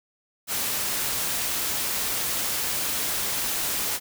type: noise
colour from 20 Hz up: white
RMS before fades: -27 dBFS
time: 0.47-4 s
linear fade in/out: 50 ms
effects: none